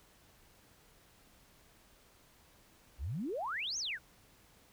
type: exponential two-way sweep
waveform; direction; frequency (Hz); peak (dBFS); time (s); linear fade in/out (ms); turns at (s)
sine; up then down; 53.7 to 6645 to 1373; -35; 2.98-3.99; 50; 3.78
effects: pink hiss -64 dBFS RMS until 4.72 s